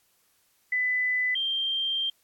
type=tone pair in turn; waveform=sine; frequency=2000 / 3169 Hz; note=B6 / G7; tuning=+21 / +18 cents; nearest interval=minor sixth; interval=797 cents; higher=second; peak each=-23 / -25 dBFS; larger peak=first; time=0.72-1.35 / 1.35-2.1 s; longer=second; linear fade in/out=5 ms; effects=white hiss -67 dBFS RMS until 2.23 s + AAC 64 kbps